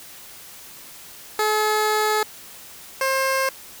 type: tone pair in turn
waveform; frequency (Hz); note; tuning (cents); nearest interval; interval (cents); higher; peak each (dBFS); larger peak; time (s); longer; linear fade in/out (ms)
15% pulse; 427.8 / 532.5; A4 / C5; -49 / +30; major third; 379; second; -12 / -13; first; 1.39-2.23 / 3.01-3.49; first; 2
effects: white hiss -42 dBFS RMS until 3.8 s